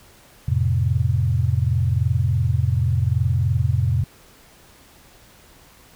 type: chord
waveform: sine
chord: F major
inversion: none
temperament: equal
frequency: 87.31 / 110 / 130.81 Hz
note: F2 / A2 / C3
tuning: 0 / 0 / 0 cents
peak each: -21 dBFS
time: 0.48-4.04 s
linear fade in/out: 5 ms
effects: pink hiss -50 dBFS RMS until 5.95 s